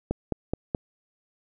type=click train; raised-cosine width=2 ms; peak=-12 dBFS; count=4; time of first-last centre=0.11-0.748 s; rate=4.7 Hz; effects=none